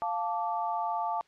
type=chord; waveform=sine; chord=D minor; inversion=first; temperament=equal with one note detuned; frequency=698.5 / 880 / 1164.5 Hz; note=F5 / A5 / D6; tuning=0 / 0 / -15 cents; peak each=-33 / -31 / -36 dBFS; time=0.02-1.21 s; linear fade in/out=0 ms; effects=white hiss -65 dBFS RMS until 1.27 s + low-pass 4000 Hz 12 dB/octave